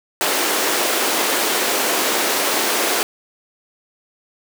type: high-pass noise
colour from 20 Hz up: pink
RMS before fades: -19 dBFS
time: 0.21-3.03 s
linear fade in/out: 0 ms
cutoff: 310 Hz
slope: 24 dB/octave
effects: none